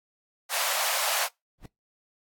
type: high-pass noise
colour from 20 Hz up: pink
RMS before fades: -27 dBFS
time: 0.49-1.29 s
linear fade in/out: 50 ms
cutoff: 590 Hz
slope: 48 dB/octave
type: noise with exponential growth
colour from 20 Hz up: brown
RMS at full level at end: -33 dBFS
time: 1.58-1.66 s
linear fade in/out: 5 ms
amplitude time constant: 17 ms
effects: noise-tail reverb RT60 0.2 s tail -25 dB re dry + AAC 64 kbps